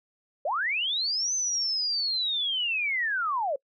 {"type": "linear two-way sweep", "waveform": "sine", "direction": "up then down", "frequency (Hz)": [520, 6200, 520], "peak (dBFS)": -25, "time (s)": [0.45, 3.56], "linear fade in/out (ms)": 5, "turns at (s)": 1.34, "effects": ["noise-tail reverb RT60 0.1 s tail -25 dB re dry"]}